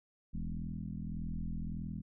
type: tone with frequency modulation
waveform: sine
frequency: 104.7 Hz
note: G#2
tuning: 15 cents sharp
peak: -36 dBFS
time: 0.33-2.02 s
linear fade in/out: 20 ms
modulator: 41.7 Hz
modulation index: 3
effects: none